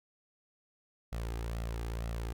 sawtooth tone with flanger, 57 Hz, A#1, 38 cents flat, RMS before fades -37 dBFS, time 1.12-2.33 s, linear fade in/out 10 ms, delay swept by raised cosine 1.5 to 2.5 ms, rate 2.1 Hz, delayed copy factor +0.5, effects none

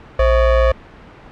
square ring-modulated tone, 293.7 Hz, D4, in tune, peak -8 dBFS, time 0.19-0.72 s, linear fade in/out 5 ms, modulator 236 Hz, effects pink hiss -40 dBFS RMS until 1.31 s + low-pass 2000 Hz 12 dB/octave

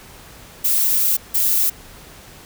violet noise bursts at uneven times, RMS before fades -17 dBFS, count 2, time 0.64-1.17 / 1.34-1.7 s, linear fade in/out 10 ms, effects pink hiss -42 dBFS RMS until 2.45 s

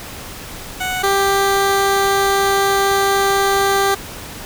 15% pulse tone pair in turn, 740 / 394 Hz, F#5 / G4, 0 / +9 cents, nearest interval major seventh, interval 1091 cents, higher first, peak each -13 / -7 dBFS, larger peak second, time 0.8-1.03 / 1.03-3.95 s, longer second, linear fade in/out 10 ms, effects pink hiss -32 dBFS RMS until 4.45 s

